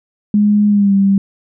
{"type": "tone with pitch glide", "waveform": "sine", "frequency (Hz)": [207.7, 196.61], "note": ["G#3", "G3"], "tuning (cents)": [0, 5], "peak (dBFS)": -8, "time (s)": [0.34, 1.18], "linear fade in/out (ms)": 2, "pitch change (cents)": -95, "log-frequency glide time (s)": [0.68, 0.94], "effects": []}